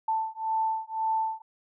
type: beating tone pair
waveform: sine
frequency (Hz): 884 / 885.9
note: A5 / A5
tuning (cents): +8 / +12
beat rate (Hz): 1.9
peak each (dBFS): -29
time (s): 0.08-1.42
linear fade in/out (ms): 5
effects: none